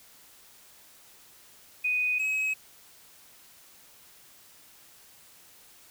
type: tone pair in turn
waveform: sine / triangle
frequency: 2489 / 2552 Hz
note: D#7 / D#7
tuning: 0 / +43 cents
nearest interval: unison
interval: 43 cents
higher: second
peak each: -24 dBFS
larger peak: neither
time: 1.84-2.19 / 2.19-2.54 s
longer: neither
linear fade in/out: 10 ms
effects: white hiss -55 dBFS RMS until 5.9 s